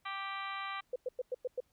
harmonic tone, 392 Hz, G4, in tune, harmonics 2 / 3 / 4 / 5 / 6 / 7 / 8 / 9 / 10, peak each -46 / -40 / -49 / -46 / -46 / -54 / -50 / -60 / -51 dBFS, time 0.05-0.81 s, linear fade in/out 10 ms
sine tone bursts, 504 Hz, B4, 35 cents sharp, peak -32 dBFS, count 6, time 0.93-1.604 s, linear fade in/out 5 ms, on 29 ms, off 100 ms
effects pink hiss -75 dBFS RMS until 1.72 s

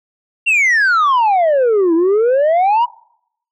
sine exponential two-way sweep, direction down then up, 2794 to 321.7 to 992 Hz, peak -7 dBFS, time 0.46-2.86 s, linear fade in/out 20 ms, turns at 1.94 s, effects noise-tail reverb RT60 0.7 s tail -24 dB re dry + tanh soft clip ceiling -9 dBFS

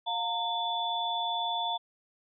sine tone cluster, 708 / 916 / 3471 Hz, F5 / A#5 / A7, +23 / -31 / -24 cents, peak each -34 / -32 / -33 dBFS, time 0.06-1.78 s, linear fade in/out 20 ms, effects none

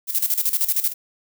violet noise with tremolo, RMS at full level -19 dBFS, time 0.07-0.94 s, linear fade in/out 50 ms, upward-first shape square, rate 13 Hz, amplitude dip 75%, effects none

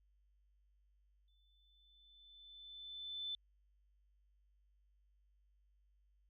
sine tone with exponential growth, 3520 Hz, A7, in tune, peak -39 dBFS, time 1.28-3.35 s, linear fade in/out 1 ms, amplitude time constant 450 ms, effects added 50 Hz sine -70 dBFS peak until 6.29 s

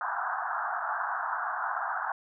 white band-pass noise, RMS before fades -32 dBFS, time 0.01-2.12 s, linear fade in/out 2 ms, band 680 to 1600 Hz, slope 96 dB/octave, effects none

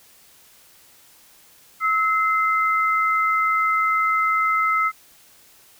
sine tone pair together, 1298.1 / 2072 Hz, E6 / C7, -27 / -17 cents, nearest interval minor sixth, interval 810 cents, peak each -18 / -23 dBFS, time 1.8-4.92 s, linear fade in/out 50 ms, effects white hiss -52 dBFS RMS until 5.79 s

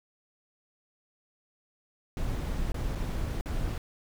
brown noise with dropouts, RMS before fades -31 dBFS, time 2.17-3.78 s, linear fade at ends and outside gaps 1 ms, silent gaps 2.72-2.743 / 2.951-2.955 / 3.411-3.458 s, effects none

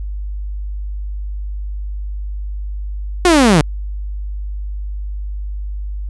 sawtooth linear sweep, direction down, 370 to 140 Hz, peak -4 dBFS, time 3.25-3.61 s, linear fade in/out 2 ms, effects added 50 Hz sine -21 dBFS peak until 6.09 s + resampled to 24000 Hz

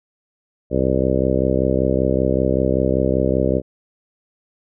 harmonic tone, 65.2 Hz, C2, 5 cents flat, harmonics 1 / 2 / 3 / 4 / 5 / 6 / 7 / 8 / 9, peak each -24 / -24 / -24 / -24 / -24 / -24 / -24 / -24 / -24 dBFS, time 0.7-3.62 s, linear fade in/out 50 ms, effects none

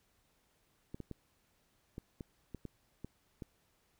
clicks, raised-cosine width 3 ms, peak -30 dBFS, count 9, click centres 0.945 / 1.003 / 1.113 / 1.981 / 2.208 / 2.547 / 2.653 / 3.046 / 3.422 s, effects pink hiss -74 dBFS RMS until 3.99 s

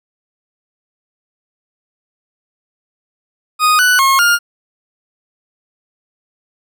40% pulse tone with pitch steps, 1242 / 1486 / 1081 / 1412 Hz, D#6 / F#6 / C#6 / F6, -3 / +7 / -44 / +19 cents, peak -8 dBFS, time 3.59-4.39 s, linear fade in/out 50 ms, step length 200 ms, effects none

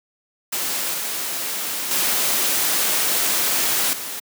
white noise with level steps, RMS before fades -24 / -26 / -20 / -30 dBFS, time 0.52-4.2 s, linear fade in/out 10 ms, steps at 0.94 / 1.91 / 3.93 s, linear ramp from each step 2 ms, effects high-pass 200 Hz 12 dB/octave

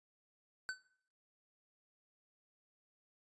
square tone with exponential decay, 1519 Hz, F#6, 45 cents sharp, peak -35 dBFS, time 0.69-0.82 s, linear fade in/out 0 ms, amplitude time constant 27 ms, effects noise-tail reverb RT60 0.6 s tail -19 dB re dry + resampled to 22050 Hz

